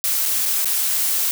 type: noise with dropouts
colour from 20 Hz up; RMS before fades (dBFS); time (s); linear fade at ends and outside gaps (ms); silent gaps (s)
blue; -20; 0.04-1.31; 0; 0.255-0.259 / 0.454-0.458 / 0.646-0.656
effects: none